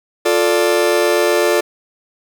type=chord; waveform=40% pulse; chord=D minor; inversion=first; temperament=just; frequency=352.4 / 440.5 / 587.3 Hz; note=F4 / A4 / D5; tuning=+16 / +2 / 0 cents; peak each=-16 dBFS; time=0.25-1.61 s; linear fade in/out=10 ms; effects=none